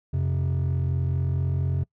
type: tone pair together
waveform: triangle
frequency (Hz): 88.9 / 133.2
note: F2 / C3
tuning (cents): +31 / +31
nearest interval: perfect fifth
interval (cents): 700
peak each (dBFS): -22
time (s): 0.13-1.84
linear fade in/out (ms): 10
effects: noise-tail reverb RT60 0.1 s tail -23 dB re dry + tanh soft clip ceiling -16 dBFS